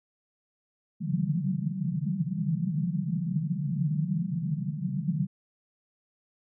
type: band-pass noise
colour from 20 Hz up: pink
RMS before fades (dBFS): -29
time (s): 1-5.27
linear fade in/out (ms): 20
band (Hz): 140 to 200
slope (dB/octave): 96
effects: none